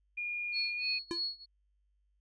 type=tone with pitch glide; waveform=sine; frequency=2426 to 2491 Hz; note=D#7 to D#7; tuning=-44 to +1 cents; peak=-34 dBFS; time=0.17-0.99 s; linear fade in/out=10 ms; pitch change=+45 cents; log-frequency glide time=0.75-0.84 s
type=tone with tremolo; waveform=sine; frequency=4352 Hz; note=C#8; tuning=33 cents flat; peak=-31 dBFS; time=0.52-1.46 s; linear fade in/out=50 ms; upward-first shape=sine; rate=3.2 Hz; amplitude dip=95%
type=tone with exponential decay; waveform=square; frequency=340.9 Hz; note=F4; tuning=42 cents flat; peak=-31 dBFS; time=1.11-1.24 s; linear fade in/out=0 ms; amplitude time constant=27 ms
effects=added 50 Hz sine -70 dBFS peak until 2.2 s + resampled to 22050 Hz